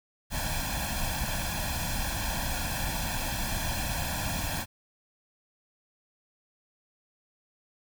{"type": "noise with comb filter", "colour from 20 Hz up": "pink", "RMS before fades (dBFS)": -31, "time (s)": [0.3, 4.66], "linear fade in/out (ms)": 50, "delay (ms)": 1.2, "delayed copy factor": 0.9, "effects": []}